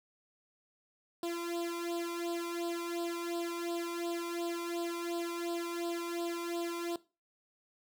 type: tone with flanger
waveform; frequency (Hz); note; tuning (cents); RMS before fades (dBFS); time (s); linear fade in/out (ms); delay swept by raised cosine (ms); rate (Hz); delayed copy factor
sawtooth; 341.8; F4; -37; -37; 1.23-6.96; 2; 0.23 to 0.87; 2.8; +0.9
effects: noise-tail reverb RT60 0.3 s tail -19 dB re dry